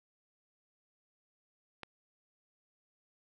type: click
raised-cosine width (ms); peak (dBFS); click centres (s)
0.3; -26; 1.833
effects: none